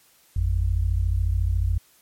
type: tone pair together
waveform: sine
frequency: 53.25 / 87.31 Hz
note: G#1 / F2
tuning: +44 / 0 cents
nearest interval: major sixth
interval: 856 cents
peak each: -22 dBFS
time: 0.36-1.78 s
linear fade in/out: 5 ms
effects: white hiss -58 dBFS RMS until 2.01 s + MP3 64 kbps